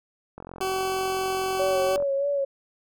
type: click train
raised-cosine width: 1 ms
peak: -25 dBFS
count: 74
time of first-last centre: 0.38-2.024 s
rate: 44.4 Hz
type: tone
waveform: 20% pulse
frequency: 379.4 Hz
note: F#4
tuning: 43 cents sharp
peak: -20 dBFS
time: 0.61-1.96 s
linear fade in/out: 0 ms
type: tone with vibrato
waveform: sine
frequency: 560 Hz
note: C#5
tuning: 18 cents sharp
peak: -22 dBFS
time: 1.59-2.45 s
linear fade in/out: 10 ms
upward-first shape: sine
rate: 3.2 Hz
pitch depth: 38 cents each way
effects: none